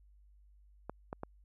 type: clicks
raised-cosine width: 1 ms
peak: -25 dBFS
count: 3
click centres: 0.896 / 1.129 / 1.234 s
effects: added 50 Hz sine -59 dBFS peak until 1.44 s